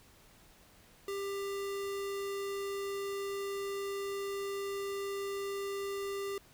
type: tone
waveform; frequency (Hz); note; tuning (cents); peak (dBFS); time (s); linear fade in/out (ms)
square; 396.8; G4; +21; -36; 1.08-6.38; 2
effects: pink hiss -61 dBFS RMS until 6.53 s